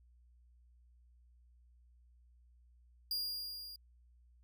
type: tone with level ramp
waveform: 45% pulse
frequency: 4824 Hz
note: D8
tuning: 46 cents sharp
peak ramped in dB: -33 to -47 dBFS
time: 3.11-3.76 s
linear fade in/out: 2 ms
effects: added 60 Hz sine -62 dBFS peak until 4.43 s